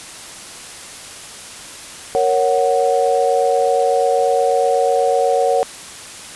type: chord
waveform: sine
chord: F# major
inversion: first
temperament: equal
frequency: 466.2 / 554.4 / 740 Hz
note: A#4 / C#5 / F#5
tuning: 0 / 0 / 0 cents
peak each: -17 dBFS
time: 2.15-5.63 s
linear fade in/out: 0 ms
effects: white hiss -34 dBFS RMS until 6.35 s + resampled to 24000 Hz